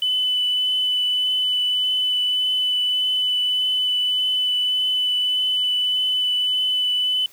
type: tone with vibrato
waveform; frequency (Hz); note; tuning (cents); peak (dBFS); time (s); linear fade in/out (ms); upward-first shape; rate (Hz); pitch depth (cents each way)
sine; 2999; F#7; +23; -17; 0.02-7.26; 2; triangle; 1.7; 11
effects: tanh soft clip ceiling -13 dBFS + white hiss -50 dBFS RMS until 7.32 s